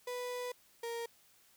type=tone pair in turn; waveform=35% pulse; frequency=493.9 / 466.2 Hz; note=B4 / A#4; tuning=0 / 0 cents; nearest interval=minor second; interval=100 cents; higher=first; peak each=-36 / -36 dBFS; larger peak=neither; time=0.07-0.52 / 0.83-1.06 s; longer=first; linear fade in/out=5 ms; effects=white hiss -66 dBFS RMS until 1.56 s